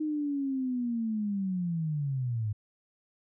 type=linear sweep; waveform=sine; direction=down; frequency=311.1 to 102.4 Hz; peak=-28 dBFS; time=0-2.53 s; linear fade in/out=10 ms; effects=none